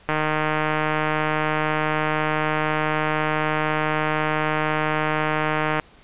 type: click train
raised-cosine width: 0.5 ms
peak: -7 dBFS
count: 880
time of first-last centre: 0.09-5.798 s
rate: 154 Hz
effects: pink hiss -51 dBFS RMS until 6.03 s + resampled to 8000 Hz